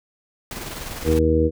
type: noise with tremolo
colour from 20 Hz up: pink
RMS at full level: -31 dBFS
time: 0.51-1.19 s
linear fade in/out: 2 ms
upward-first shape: square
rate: 20 Hz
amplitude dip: 35%
type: harmonic tone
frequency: 79.6 Hz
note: D#2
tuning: 40 cents sharp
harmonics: 1 / 2 / 3 / 4 / 5 / 6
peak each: -20 / -27 / -26 / -21 / -28 / -19 dBFS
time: 1.04-1.51 s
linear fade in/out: 50 ms
effects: none